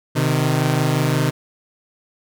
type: tone pair together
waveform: sawtooth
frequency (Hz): 128.49 / 154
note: C3 / D#3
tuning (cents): -31 / -17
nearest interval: minor third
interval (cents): 314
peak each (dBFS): -15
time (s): 0.15-1.31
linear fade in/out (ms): 20
effects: none